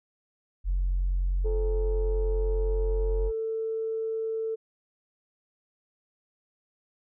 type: tone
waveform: sine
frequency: 45.18 Hz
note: F#1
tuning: 40 cents flat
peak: -22 dBFS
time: 0.64-3.32 s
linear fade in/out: 50 ms
type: tone with pitch glide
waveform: sine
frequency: 432.9 to 445.3 Hz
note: A4 to A4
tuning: -28 to +21 cents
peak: -27 dBFS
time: 1.44-4.56 s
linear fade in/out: 20 ms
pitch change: +49 cents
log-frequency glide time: 1.59-3.42 s
effects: tanh soft clip ceiling -20 dBFS